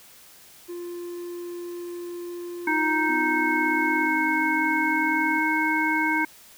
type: tone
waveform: triangle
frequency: 349.2 Hz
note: F4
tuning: in tune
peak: -30 dBFS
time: 0.68-4.08 s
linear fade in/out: 20 ms
type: harmonic tone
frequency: 312 Hz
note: D#4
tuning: 5 cents sharp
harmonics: 1 / 3 / 5 / 7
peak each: -26 / -26 / -26 / -26 dBFS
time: 2.67-6.25 s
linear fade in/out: 5 ms
type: tone with pitch glide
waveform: triangle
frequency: 252.4 to 270.5 Hz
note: B3 to C#4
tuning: +38 to -42 cents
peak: -31 dBFS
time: 3.09-5.39 s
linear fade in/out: 5 ms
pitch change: +120 cents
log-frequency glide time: 3.45-4.78 s
effects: white hiss -50 dBFS RMS until 6.57 s